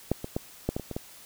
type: clicks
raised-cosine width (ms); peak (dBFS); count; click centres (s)
2; -10 / -20 / -14 / -12 / -16 / -22 / -21 / -17; 8; 0.116 / 0.244 / 0.365 / 0.69 / 0.765 / 0.797 / 0.913 / 0.965
effects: white hiss -50 dBFS RMS until 1.25 s